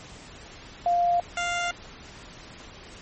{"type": "tone pair in turn", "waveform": ["sine", "15% pulse"], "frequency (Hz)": [698.5, 698.5], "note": ["F5", "F5"], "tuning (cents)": [0, 0], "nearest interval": "unison", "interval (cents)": 0, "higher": "neither", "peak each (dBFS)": -19, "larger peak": "neither", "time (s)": [[0.86, 1.2], [1.37, 1.71]], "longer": "neither", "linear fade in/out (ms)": 2, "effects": ["pink hiss -45 dBFS RMS until 3.01 s", "MP3 32 kbps"]}